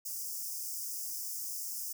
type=high-pass noise; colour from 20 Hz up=white; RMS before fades=-39 dBFS; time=0.05-1.93 s; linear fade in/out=10 ms; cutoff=5000 Hz; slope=96 dB/octave; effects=none